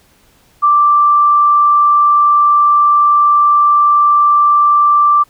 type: tone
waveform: sine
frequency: 1174.7 Hz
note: D6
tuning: in tune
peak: -6 dBFS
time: 0.62-5.24 s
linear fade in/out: 20 ms
effects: pink hiss -51 dBFS RMS until 5.29 s